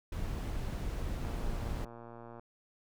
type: noise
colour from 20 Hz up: brown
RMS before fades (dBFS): -36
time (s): 0.12-1.85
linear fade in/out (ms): 5
type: click train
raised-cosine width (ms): 1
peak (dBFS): -35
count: 135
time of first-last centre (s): 1.25-2.395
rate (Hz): 117
effects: none